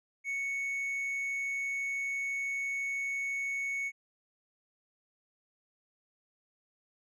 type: tone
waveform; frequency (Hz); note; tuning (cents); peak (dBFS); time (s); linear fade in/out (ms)
triangle; 2217; C#7; 0; -30; 0.24-3.92; 50
effects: resampled to 24000 Hz